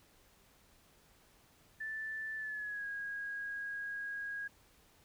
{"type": "tone with pitch glide", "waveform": "sine", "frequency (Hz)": [1760, 1642.1], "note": ["A6", "G#6"], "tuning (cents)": [0, -20], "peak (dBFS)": -38, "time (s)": [1.8, 4.48], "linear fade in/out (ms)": 10, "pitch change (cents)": -120, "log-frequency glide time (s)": [2.36, 2.87], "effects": ["pink hiss -66 dBFS RMS until 5.04 s"]}